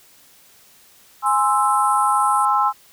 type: chord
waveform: sine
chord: Ab augmented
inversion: none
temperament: equal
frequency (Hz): 830.6 / 1046.5 / 1318.5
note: Ab5 / C6 / E6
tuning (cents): 0 / 0 / 0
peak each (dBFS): -19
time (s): 1.22-2.73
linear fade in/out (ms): 50
type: band-pass noise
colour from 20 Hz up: pink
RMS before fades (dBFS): -35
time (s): 1.26-2.45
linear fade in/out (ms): 0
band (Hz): 8600 to 11000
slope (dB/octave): 96
effects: white hiss -51 dBFS RMS until 2.92 s